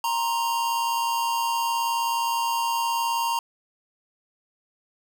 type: tone pair together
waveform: square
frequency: 932.3 / 1051.5 Hz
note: A#5 / C6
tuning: 0 / +8 cents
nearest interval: major second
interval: 208 cents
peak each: -24 / -32 dBFS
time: 0.04-3.39 s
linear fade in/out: 2 ms
effects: none